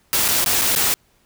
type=noise with dropouts; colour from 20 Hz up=white; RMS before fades=-18 dBFS; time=0.13-0.94 s; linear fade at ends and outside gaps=0 ms; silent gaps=0.281-0.286 / 0.443-0.461 / 0.613-0.618 / 0.751-0.761 s; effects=pink hiss -60 dBFS RMS until 1.25 s